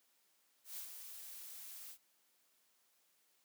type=noise with ADSR envelope; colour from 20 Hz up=blue; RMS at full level=-45 dBFS; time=0.64-1.98 s; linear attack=130 ms; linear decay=98 ms; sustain=-6 dB; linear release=74 ms; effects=white hiss -75 dBFS RMS until 3.44 s + high-pass 200 Hz 12 dB/octave